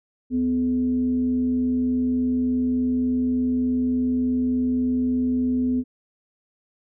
sine tone with frequency modulation, 252.3 Hz, B3, 37 cents sharp, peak -19 dBFS, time 0.3-5.84 s, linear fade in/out 50 ms, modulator 176 Hz, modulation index 0.29, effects none

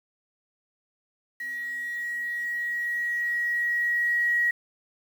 sine tone with level ramp, 1906 Hz, A#6, 38 cents sharp, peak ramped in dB -31 to -20 dBFS, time 1.4-4.51 s, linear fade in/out 5 ms, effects 8-bit

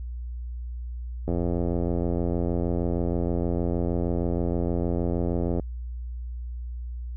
click train, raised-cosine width 2 ms, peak -14 dBFS, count 374, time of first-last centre 1.28-5.597 s, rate 86.4 Hz, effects added 60 Hz sine -31 dBFS peak until 7.16 s

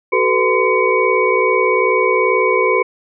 sine tone cluster, 377.7 / 440 / 498.2 / 1026 / 2246 Hz, F#4 / A4 / B4 / C6 / C#7, +36 / 0 / +15 / -34 / +22 cents, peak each -18 dBFS, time 0.12-2.83 s, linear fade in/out 10 ms, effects none

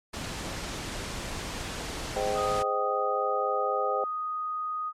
pink noise, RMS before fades -35 dBFS, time 0.13-2.63 s, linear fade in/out 10 ms
sine chord, Ab major seventh, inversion none, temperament just, 415.3 / 519.1 / 623 / 778.7 Hz, Ab4 / C5 / Eb5 / G5, 0 / -14 / +2 / -12 cents, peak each -33 / -30 / -34 / -31 dBFS, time 2.16-4.04 s, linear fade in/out 2 ms
sine tone, 1244.5 Hz, D#6, in tune, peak -29 dBFS, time 2.34-4.93 s, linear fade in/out 50 ms
effects low-pass 8000 Hz 12 dB/octave + MP3 64 kbps

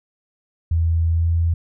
sine tone with pitch glide, 82.6 to 83.66 Hz, E2 to E2, +4 to +26 cents, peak -15 dBFS, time 0.71-1.54 s, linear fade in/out 5 ms, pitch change +22 cents, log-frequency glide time 1.12-1.27 s, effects none

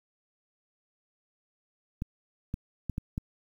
clicks, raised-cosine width 5 ms, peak -19 dBFS, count 5, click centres 2.021 / 2.541 / 2.897 / 2.981 / 3.179 s, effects 9-bit

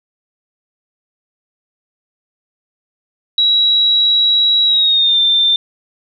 sine tone with pitch glide, 3879 to 3578 Hz, B7 to A7, -32 to +28 cents, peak -9 dBFS, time 3.38-5.56 s, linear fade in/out 2 ms, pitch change -140 cents, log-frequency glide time 4.66-5.19 s, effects none

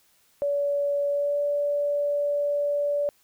sine tone with pitch glide, 571 to 578.3 Hz, D5 to D5, -49 to -27 cents, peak -22 dBFS, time 0.42-3.09 s, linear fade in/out 0 ms, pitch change +22 cents, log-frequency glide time 1.09-1.39 s, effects white hiss -63 dBFS RMS until 3.23 s

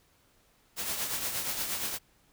white noise with tremolo, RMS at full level -31 dBFS, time 0.76-1.99 s, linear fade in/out 50 ms, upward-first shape triangle, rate 8.5 Hz, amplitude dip 55%, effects pink hiss -66 dBFS RMS until 2.32 s

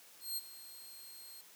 10% pulse tone with ADSR envelope, 4213 Hz, C8, 11 cents sharp, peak -28 dBFS, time 0.2-1.41 s, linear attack 170 ms, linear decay 32 ms, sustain -16 dB, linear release 4 ms, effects white hiss -59 dBFS RMS until 1.55 s + high-pass 200 Hz 12 dB/octave

